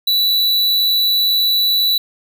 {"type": "tone", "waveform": "square", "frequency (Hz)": 3951, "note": "B7", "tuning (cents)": 0, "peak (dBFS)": -13, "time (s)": [0.07, 1.98], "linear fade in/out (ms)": 5, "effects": []}